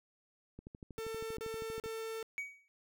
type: click train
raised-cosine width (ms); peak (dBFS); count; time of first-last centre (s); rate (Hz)
3; -35; 17; 0.59-1.86; 12.6
type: tone bursts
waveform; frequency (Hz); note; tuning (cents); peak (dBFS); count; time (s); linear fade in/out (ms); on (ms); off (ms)
45% pulse; 447.1; A4; +28; -39; 3; 0.98-2.228; 0; 390; 39
type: tone with exponential decay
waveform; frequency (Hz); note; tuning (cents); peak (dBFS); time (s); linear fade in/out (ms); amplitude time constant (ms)
triangle; 2258; C#7; +31; -32; 2.38-2.68; 0; 64
effects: none